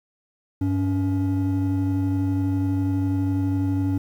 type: tone pair together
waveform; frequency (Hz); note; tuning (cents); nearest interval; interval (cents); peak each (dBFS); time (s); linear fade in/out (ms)
triangle; 98 / 281.9; G2 / C#4; 0 / +29; octave + tritone; 1829; -20 / -20; 0.61-3.98; 5
effects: tanh soft clip ceiling -13 dBFS + 9-bit